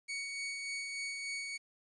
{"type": "tone with tremolo", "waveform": "sawtooth", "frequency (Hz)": 2235, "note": "C#7", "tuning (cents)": 14, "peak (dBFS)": -33, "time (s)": [0.08, 1.58], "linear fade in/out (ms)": 20, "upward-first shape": "sine", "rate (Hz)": 3.4, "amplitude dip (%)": 30, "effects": ["resampled to 22050 Hz", "11-bit"]}